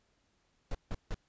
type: noise bursts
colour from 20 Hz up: brown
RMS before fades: -34 dBFS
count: 3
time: 0.71-1.144 s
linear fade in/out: 2 ms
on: 38 ms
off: 160 ms
effects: pink hiss -74 dBFS RMS until 1.28 s + resampled to 16000 Hz